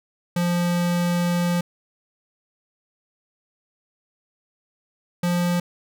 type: tone pair in turn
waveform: square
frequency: 174.61 / 175.34 Hz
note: F3 / F3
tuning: 0 / +7 cents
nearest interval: unison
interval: 7 cents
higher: second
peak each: -20 dBFS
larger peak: neither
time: 0.36-1.61 / 5.23-5.6 s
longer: first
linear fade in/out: 5 ms
effects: none